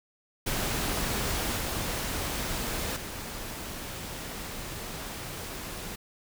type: noise with level steps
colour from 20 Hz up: pink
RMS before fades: -30 / -32 / -38 dBFS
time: 0.46-5.96 s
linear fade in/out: 10 ms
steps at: 1.57 / 2.96 s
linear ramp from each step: 5 ms
effects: none